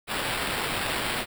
blue noise with sample-and-hold, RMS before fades -29 dBFS, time 0.07-1.26 s, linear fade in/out 50 ms, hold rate 6300 Hz, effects none

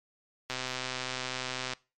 click train, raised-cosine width 0.2 ms, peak -16 dBFS, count 159, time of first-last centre 0.5-1.734 s, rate 128 Hz, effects noise-tail reverb RT60 0.3 s tail -22 dB re dry + MP3 64 kbps

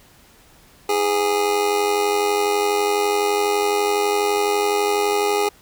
25% pulse tone with amplitude modulation, 412.7 Hz, G#4, 11 cents flat, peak -11 dBFS, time 0.89-5.49 s, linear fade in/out 5 ms, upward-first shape sine, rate 92 Hz, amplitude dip 55%, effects pink hiss -51 dBFS RMS until 5.61 s

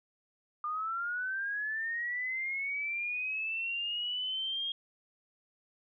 sine linear sweep, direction up, 1200 to 3259 Hz, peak -32 dBFS, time 0.64-4.72 s, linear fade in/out 2 ms, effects none

